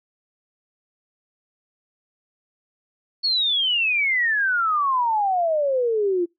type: exponential sweep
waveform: sine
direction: down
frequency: 4445 to 339 Hz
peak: -18 dBFS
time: 3.23-6.26 s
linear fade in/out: 20 ms
effects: noise-tail reverb RT60 0.2 s tail -25 dB re dry